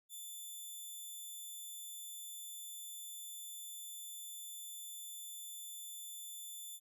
5% pulse tone, 3520 Hz, A7, in tune, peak -38 dBFS, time 0.09-6.8 s, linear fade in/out 50 ms, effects none

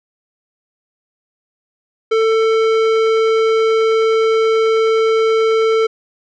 sine tone with tanh clipping, 445.3 Hz, A4, 21 cents sharp, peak -13 dBFS, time 2.11-5.87 s, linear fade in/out 10 ms, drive 16 dB, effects none

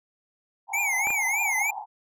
pink band-pass noise, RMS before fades -34 dBFS, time 0.67-1.86 s, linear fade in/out 50 ms, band 790 to 910 Hz, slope 96 dB/octave
square tone with vibrato, 2217 Hz, C#7, in tune, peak -24 dBFS, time 0.73-1.71 s, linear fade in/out 10 ms, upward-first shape triangle, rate 3.3 Hz, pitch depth 170 cents each way
clicks, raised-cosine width 0.5 ms, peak -19 dBFS, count 2, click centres 1.071 / 1.105 s
effects none

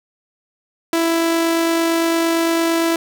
sawtooth tone with amplitude modulation, 331.7 Hz, E4, 11 cents sharp, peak -10 dBFS, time 0.93-2.96 s, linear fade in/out 2 ms, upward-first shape sine, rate 48.8 Hz, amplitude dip 25%, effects none

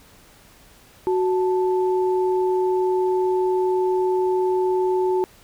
sine tone pair together, 370 / 878.8 Hz, F#4 / A5, 0 / -2 cents, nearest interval octave + minor third, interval 1498 cents, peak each -18 / -26 dBFS, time 1.07-5.24 s, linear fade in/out 0 ms, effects pink hiss -51 dBFS RMS until 5.43 s

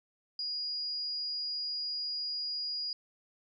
sine tone, 4877 Hz, D#8, 35 cents flat, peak -33 dBFS, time 0.39-2.93 s, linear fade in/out 2 ms, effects none

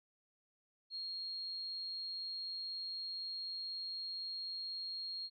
sine tone, 4259 Hz, C8, 30 cents sharp, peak -40 dBFS, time 0.9-5.3 s, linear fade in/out 50 ms, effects none

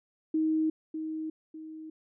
sine tone with echo, 315.1 Hz, D#4, 22 cents sharp, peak -24 dBFS, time 0.34-0.7 s, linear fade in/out 5 ms, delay 600 ms, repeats 2, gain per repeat -8 dB, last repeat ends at 1.9 s, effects none

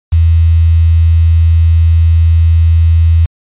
sine tone with quantisation, 82.41 Hz, E2, in tune, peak -4 dBFS, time 0.12-3.26 s, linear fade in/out 10 ms, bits 5, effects resampled to 8000 Hz

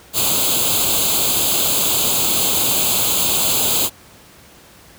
white noise with comb filter, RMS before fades -17 dBFS, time 0.13-3.9 s, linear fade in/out 50 ms, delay 0.27 ms, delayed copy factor +0.85, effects pink hiss -45 dBFS RMS until 4.98 s + high-pass 60 Hz 12 dB/octave

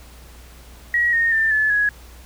sine tone with pitch steps, 1908 / 1846.2 / 1786.4 / 1728.5 / 1672.6 Hz, A#6 / A#6 / A6 / A6 / G#6, +40 / -17 / +26 / -31 / +12 cents, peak -15 dBFS, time 0.94-1.89 s, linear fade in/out 2 ms, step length 190 ms, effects added 60 Hz sine -42 dBFS peak until 2.25 s + pink hiss -47 dBFS RMS until 2.25 s

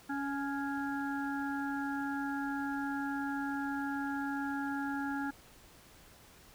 harmonic tone with a mistuned harmonic, 279.4 Hz, C#4, 14 cents sharp, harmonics 1 / 3 / 5 / 6, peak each -35 / -40 / -42 / -43 dBFS, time 0.09-5.31 s, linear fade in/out 10 ms, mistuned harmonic 6, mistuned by -19 cents, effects pink hiss -58 dBFS RMS until 6.54 s

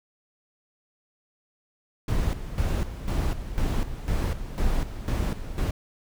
brown noise with tremolo, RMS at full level -24 dBFS, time 2.08-5.71 s, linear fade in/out 5 ms, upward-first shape square, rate 2 Hz, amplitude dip 70%, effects none

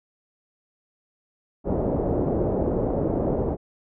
white low-pass noise, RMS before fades -24 dBFS, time 1.64-3.57 s, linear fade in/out 50 ms, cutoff 570 Hz, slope 24 dB/octave, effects none

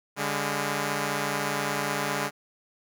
5% pulse tone pair together, 143.98 / 203.4 Hz, D3 / G#3, -34 / -36 cents, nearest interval tritone, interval 598 cents, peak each -18 dBFS, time 0.16-2.31 s, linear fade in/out 50 ms, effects none

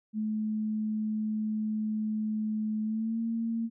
sine tone with pitch glide, 215.5 to 228.3 Hz, A3 to A#3, -36 to -36 cents, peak -28 dBFS, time 0.13-3.7 s, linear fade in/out 50 ms, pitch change +100 cents, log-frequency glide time 2.83-3.2 s, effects none

